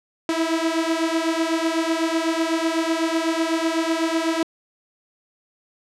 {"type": "beating tone pair", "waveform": "sawtooth", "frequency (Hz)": [322.6, 330.6], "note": ["E4", "E4"], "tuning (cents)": [-37, 5], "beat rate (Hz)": 8, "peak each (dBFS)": [-19, -19], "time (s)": [0.29, 4.43], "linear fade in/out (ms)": 2, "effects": ["low-pass 8000 Hz 12 dB/octave"]}